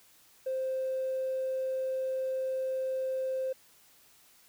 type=tone; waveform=triangle; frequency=523.3 Hz; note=C5; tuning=in tune; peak=-26 dBFS; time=0.46-3.53 s; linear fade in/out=10 ms; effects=tanh soft clip ceiling -27 dBFS + white hiss -61 dBFS RMS until 4.48 s